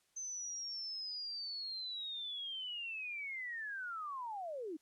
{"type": "linear sweep", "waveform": "sine", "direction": "down", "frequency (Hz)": [6200, 288.5], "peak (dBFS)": -40, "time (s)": [0.16, 4.77], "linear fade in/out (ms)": 10, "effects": ["white hiss -75 dBFS RMS until 4.81 s", "low-pass 10000 Hz 12 dB/octave"]}